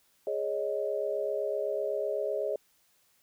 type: chord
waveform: sine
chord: Ab suspended fourth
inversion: none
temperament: equal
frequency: 415.3 / 554.4 / 622.3 Hz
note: Ab4 / Db5 / Eb5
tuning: 0 / 0 / 0 cents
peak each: -33 dBFS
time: 0.27-2.56 s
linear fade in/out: 2 ms
effects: white hiss -68 dBFS RMS until 3.22 s